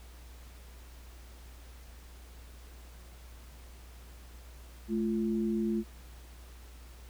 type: tone pair together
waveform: sine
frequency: 217.1 / 344.6 Hz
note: A3 / F4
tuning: -23 / -23 cents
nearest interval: minor sixth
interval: 800 cents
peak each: -29 / -33 dBFS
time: 4.88-5.84 s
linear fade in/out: 50 ms
effects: added 60 Hz sine -48 dBFS peak until 7.09 s + pink hiss -57 dBFS RMS until 7.09 s